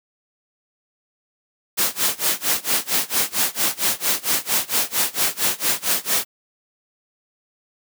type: noise with tremolo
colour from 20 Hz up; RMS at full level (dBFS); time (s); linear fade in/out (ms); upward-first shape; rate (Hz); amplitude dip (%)
white; -18; 1.77-6.25; 20; sine; 4.4; 95
effects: high-pass 150 Hz 12 dB/octave